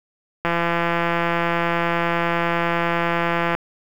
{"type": "click train", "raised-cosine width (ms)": 0.5, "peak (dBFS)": -6, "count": 528, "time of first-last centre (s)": [0.45, 3.55], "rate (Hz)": 170, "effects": ["7-bit"]}